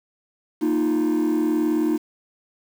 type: chord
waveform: triangle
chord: Bb suspended fourth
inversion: none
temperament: just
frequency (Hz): 233.1 / 310.8 / 349.6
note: Bb3 / Eb4 / F4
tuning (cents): 0 / -2 / +2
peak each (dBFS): -23 / -17 / -22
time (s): 0.61-1.98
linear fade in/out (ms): 20
effects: tanh soft clip ceiling -13 dBFS + 7-bit